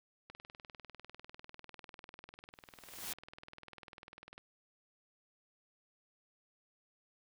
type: click train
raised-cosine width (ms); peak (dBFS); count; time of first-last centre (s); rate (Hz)
0.3; -34; 83; 0.3-4.38; 20.1
type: noise with exponential growth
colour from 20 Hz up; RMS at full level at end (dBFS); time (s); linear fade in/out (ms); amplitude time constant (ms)
white; -39; 2.53-3.13; 2; 130
effects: none